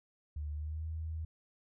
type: tone with pitch glide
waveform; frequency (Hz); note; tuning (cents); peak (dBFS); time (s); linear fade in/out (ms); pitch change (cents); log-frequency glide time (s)
sine; 74.5 to 79.85; D2 to D#2; +25 to +45; -36; 0.36-1.25; 5; +120; 0.53-0.86
effects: none